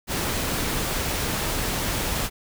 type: noise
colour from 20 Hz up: pink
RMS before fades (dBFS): -26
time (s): 0.07-2.3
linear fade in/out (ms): 50
effects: none